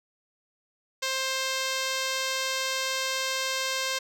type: tone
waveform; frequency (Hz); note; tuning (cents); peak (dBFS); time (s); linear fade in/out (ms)
5% pulse; 527; C5; +12; -15; 1.02-3.99; 10
effects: low-pass 12000 Hz 12 dB/octave